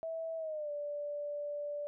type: tone with pitch glide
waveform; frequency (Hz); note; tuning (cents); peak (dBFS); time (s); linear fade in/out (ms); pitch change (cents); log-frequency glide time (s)
sine; 652 to 584.2; E5 to D5; -19 to -9; -36; 0.03-1.87; 0; -190; 0.37-0.71
effects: none